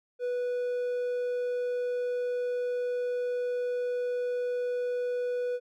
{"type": "tone", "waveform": "triangle", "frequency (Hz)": 491.9, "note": "B4", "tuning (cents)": -7, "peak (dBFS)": -26, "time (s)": [0.19, 5.6], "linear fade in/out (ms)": 50, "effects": []}